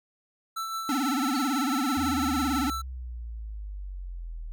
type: tone with tremolo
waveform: square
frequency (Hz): 1328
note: E6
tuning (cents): +12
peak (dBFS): -30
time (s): 0.56-2.82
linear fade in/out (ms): 10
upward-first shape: sine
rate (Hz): 6.1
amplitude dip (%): 35
type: tone with vibrato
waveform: square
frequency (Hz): 270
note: C#4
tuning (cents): -45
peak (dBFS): -26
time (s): 0.89-2.7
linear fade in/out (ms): 2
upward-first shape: sine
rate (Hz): 18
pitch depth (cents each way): 170
type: tone with exponential decay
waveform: triangle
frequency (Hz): 4431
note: C#8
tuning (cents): -2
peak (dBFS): -32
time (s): 1.35-1.5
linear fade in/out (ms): 2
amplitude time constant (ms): 32
type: exponential sweep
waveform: sine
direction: down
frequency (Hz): 85 to 38.9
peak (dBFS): -34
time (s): 1.97-4.52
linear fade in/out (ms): 0
effects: none